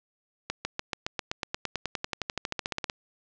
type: accelerating click train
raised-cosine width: 0.2 ms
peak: -12 dBFS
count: 26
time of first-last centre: 0.5-2.899 s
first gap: 150 ms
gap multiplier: 0.96
effects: low-pass 7000 Hz 12 dB/octave